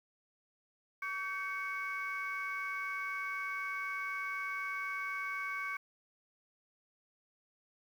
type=tone cluster; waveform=sine; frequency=1136 / 1552 / 2228 Hz; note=C#6 / G6 / C#7; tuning=+42 / -18 / +8 cents; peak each=-40 / -40 / -38 dBFS; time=1.02-5.77 s; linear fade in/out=5 ms; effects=tanh soft clip ceiling -29 dBFS + 10-bit